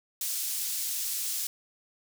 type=high-pass noise; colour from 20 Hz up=pink; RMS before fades=-32 dBFS; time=0.21-1.47 s; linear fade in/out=2 ms; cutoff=6100 Hz; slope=12 dB/octave; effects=none